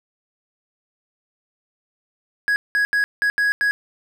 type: tone bursts at uneven times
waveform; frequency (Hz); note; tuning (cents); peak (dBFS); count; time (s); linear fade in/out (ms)
triangle; 1663; G#6; +2; -14; 6; 2.48-2.56 / 2.75-2.85 / 2.93-3.04 / 3.22-3.3 / 3.38-3.52 / 3.61-3.71; 0
effects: none